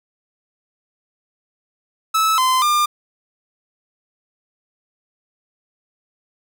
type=tone with pitch steps; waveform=45% pulse; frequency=1303 / 1031 / 1200 Hz; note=E6 / C6 / D6; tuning=-20 / -26 / +37 cents; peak=-14 dBFS; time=2.14-2.86 s; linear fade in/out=10 ms; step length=240 ms; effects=none